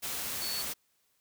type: tone in noise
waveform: sine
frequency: 4440 Hz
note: C#8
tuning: 2 cents sharp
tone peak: -35 dBFS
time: 0.41-0.63 s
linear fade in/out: 20 ms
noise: white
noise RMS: -36 dBFS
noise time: 0.02-0.74 s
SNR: -2 dB
effects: white hiss -73 dBFS RMS until 1.2 s